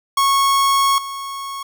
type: tone with level steps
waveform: 45% pulse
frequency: 1100 Hz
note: C#6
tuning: 14 cents flat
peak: -13 / -26 dBFS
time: 0.17-1.63 s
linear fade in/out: 5 ms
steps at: 0.98 s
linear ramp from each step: 2 ms
effects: none